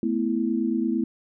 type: chord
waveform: sine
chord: A suspended second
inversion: none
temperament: equal with one note detuned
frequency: 220 / 248.9 / 329.6 Hz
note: A3 / B3 / E4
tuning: 0 / +14 / 0 cents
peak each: -26 dBFS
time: 0.03-1.04 s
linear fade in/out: 2 ms
effects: none